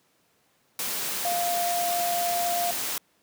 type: tone in noise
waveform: sine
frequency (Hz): 698.5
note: F5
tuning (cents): 0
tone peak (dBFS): -25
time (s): 1.25-2.71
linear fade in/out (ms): 2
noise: white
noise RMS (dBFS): -30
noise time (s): 0.79-2.98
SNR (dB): +2
effects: pink hiss -66 dBFS RMS until 3.22 s + high-pass 150 Hz 12 dB/octave